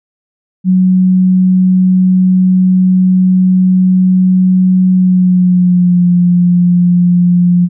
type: tone with pitch glide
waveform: sine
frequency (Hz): 185 to 176.65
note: F#3 to F3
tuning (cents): 0 to +20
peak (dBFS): -5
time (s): 0.64-7.69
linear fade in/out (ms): 50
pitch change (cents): -80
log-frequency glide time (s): 4.91-6.07
effects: none